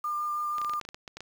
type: tone with vibrato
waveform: sine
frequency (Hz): 1200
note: D6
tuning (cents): +37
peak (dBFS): -28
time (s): 0.04-0.8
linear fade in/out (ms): 5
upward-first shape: sine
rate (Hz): 6.2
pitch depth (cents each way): 10
type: clicks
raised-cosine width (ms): 0.2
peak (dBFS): -23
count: 12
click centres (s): 0.583 / 0.616 / 0.647 / 0.696 / 0.736 / 0.813 / 0.851 / 0.889 / 0.945 / 1.078 / 1.17 / 1.206
effects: 8-bit